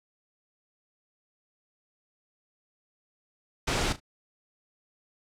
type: noise with echo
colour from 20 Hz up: pink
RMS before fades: -27 dBFS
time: 3.67-3.93 s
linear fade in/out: 10 ms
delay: 36 ms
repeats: 2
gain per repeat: -14 dB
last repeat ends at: 4.002 s
effects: low-pass 7000 Hz 12 dB/octave